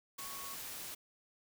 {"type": "tone in noise", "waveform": "sine", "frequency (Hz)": 1108.7, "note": "C#6", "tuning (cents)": 0, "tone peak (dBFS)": -49, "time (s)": [0.18, 0.55], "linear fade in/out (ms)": 10, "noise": "white", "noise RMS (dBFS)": -45, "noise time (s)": [0.18, 0.95], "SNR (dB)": -7, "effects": []}